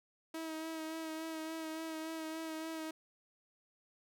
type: tone with vibrato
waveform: sawtooth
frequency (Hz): 320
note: D#4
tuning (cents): +49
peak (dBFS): -36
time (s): 0.34-2.91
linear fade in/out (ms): 5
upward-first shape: sine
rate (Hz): 3.5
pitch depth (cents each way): 24
effects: none